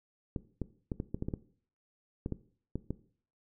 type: clicks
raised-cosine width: 3 ms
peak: -21 dBFS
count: 12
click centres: 0.362 / 0.617 / 0.918 / 1.001 / 1.145 / 1.224 / 1.285 / 1.338 / 2.261 / 2.323 / 2.756 / 2.906 s
effects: noise-tail reverb RT60 0.5 s tail -17 dB re dry